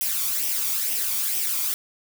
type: noise with flanger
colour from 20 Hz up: blue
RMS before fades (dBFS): -25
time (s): 0.01-1.74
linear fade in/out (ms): 0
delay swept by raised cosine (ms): 0.35 to 0.89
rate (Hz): 2.2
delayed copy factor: +0.55
effects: none